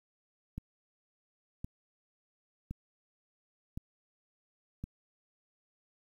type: click train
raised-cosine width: 5 ms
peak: -26 dBFS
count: 5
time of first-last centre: 0.58-4.84 s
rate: 0.939 Hz
effects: 10-bit